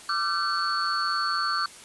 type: tone cluster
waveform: sine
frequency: 1180 / 1359 / 1534 / 4438 Hz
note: D6 / F6 / G6 / C#8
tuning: +8 / -48 / -38 / +1 cents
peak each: -28 / -29 / -31 / -30 dBFS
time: 0.09-1.66 s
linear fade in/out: 2 ms
effects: white hiss -46 dBFS RMS until 1.84 s + resampled to 24000 Hz